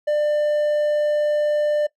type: tone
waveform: triangle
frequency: 596 Hz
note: D5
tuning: 25 cents sharp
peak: -15 dBFS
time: 0.07-1.87 s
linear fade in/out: 10 ms
effects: noise-tail reverb RT60 0.1 s tail -20 dB re dry